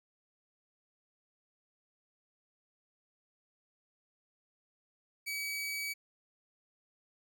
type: tone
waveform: sawtooth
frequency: 2279 Hz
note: C#7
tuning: 47 cents sharp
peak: -32 dBFS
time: 5.26-5.94 s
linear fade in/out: 20 ms
effects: none